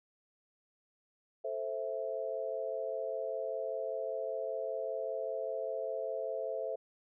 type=chord; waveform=sine; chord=A minor; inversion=none; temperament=equal with one note detuned; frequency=440 / 525.1 / 659.3 Hz; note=A4 / C5 / E5; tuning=0 / +6 / 0 cents; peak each=-40 / -38 / -38 dBFS; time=1.44-6.76 s; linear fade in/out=10 ms; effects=none